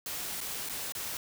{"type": "noise with dropouts", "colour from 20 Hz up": "white", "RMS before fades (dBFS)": -37, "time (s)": [0.06, 1.17], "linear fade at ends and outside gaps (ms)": 1, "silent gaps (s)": [[0.405, 0.412], [0.689, 0.695], [0.922, 0.951]], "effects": []}